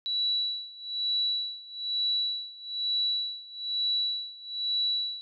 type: tone with tremolo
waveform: sine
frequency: 3931 Hz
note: B7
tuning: 9 cents flat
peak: -24 dBFS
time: 0.06-5.21 s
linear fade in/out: 0 ms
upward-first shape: sine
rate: 1.1 Hz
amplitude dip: 90%
effects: none